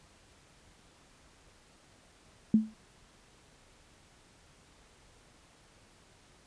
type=tone with exponential decay; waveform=sine; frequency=218.1 Hz; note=A3; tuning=15 cents flat; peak=-16 dBFS; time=2.54-2.74 s; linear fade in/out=2 ms; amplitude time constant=42 ms; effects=pink hiss -61 dBFS RMS until 6.46 s + resampled to 22050 Hz